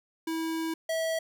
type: tone pair in turn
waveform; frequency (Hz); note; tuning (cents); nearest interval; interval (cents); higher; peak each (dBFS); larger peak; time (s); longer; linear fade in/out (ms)
square; 324.7 / 649.4; E4 / E5; -26 / -26; octave; 1200; second; -30 / -28; second; 0.27-0.74 / 0.89-1.19; first; 5
effects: none